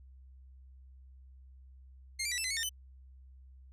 15% pulse tone with pitch steps, 2122 / 2346 / 1960 / 2651 / 2036 / 2204 / 1821 / 3022 Hz, C7 / D7 / B6 / E7 / C7 / C#7 / A#6 / F#7, +24 / -2 / -14 / +9 / -48 / -11 / -41 / +36 cents, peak -26 dBFS, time 2.19-2.694 s, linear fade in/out 10 ms, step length 63 ms, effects added 65 Hz sine -52 dBFS peak until 3.72 s + resampled to 32000 Hz

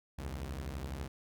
sawtooth beating tone pair, 65.41 / 77.41 Hz, C2 / D#2, 0 / -8 cents, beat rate 12 Hz, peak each -36 / -39 dBFS, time 0.18-1.08 s, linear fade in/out 10 ms, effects none

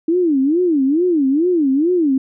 sine tone with vibrato, 310.3 Hz, D#4, 5 cents flat, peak -12 dBFS, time 0.08-2.18 s, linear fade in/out 5 ms, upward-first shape sine, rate 2.3 Hz, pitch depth 280 cents each way, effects none

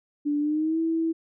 sine tone with pitch glide, 292.6 to 326.5 Hz, D4 to E4, -6 to -17 cents, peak -22 dBFS, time 0.25-1.13 s, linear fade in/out 20 ms, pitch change +189 cents, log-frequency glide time 0.39-0.79 s, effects none

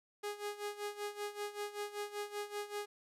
sawtooth tone with tremolo, 412.9 Hz, G#4, 10 cents flat, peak -33 dBFS, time 0.23-2.86 s, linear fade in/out 10 ms, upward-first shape sine, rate 5.2 Hz, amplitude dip 80%, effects resampled to 32000 Hz + 12-bit

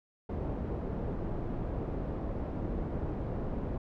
pink low-pass noise, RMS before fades -35 dBFS, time 0.29-3.78 s, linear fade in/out 5 ms, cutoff 570 Hz, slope 12 dB/octave, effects none

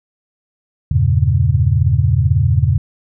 sine chord, E diminished seventh, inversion none, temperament equal, 82.41 / 98 / 116.54 / 138.59 Hz, E2 / G2 / Bb2 / Db3, 0 / 0 / 0 / 0 cents, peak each -16 dBFS, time 0.91-2.78 s, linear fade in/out 5 ms, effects none

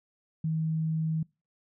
sine tone, 159.3 Hz, D#3, 41 cents sharp, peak -26 dBFS, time 0.44-1.23 s, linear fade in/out 5 ms, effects noise-tail reverb RT60 0.3 s tail -26 dB re dry

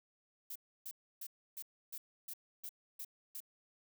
violet noise bursts, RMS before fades -45 dBFS, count 9, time 0.5-3.404 s, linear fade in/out 5 ms, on 56 ms, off 300 ms, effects none

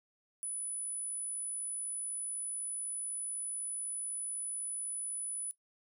sine tone, 9956 Hz, D#9, in tune, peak -35 dBFS, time 0.43-5.51 s, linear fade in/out 0 ms, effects noise-tail reverb RT60 0.1 s tail -17 dB re dry

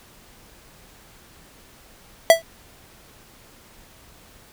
square tone with exponential decay, 659.3 Hz, E5, in tune, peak -5 dBFS, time 2.3-2.42 s, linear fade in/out 1 ms, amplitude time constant 26 ms, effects pink hiss -50 dBFS RMS until 4.52 s

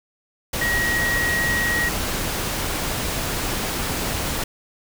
sine tone in noise, 1900 Hz, A#6, 33 cents sharp, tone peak -20 dBFS, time 0.61-1.89 s, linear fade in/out 5 ms, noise pink, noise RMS -25 dBFS, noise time 0.53-4.44 s, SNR +2 dB, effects none

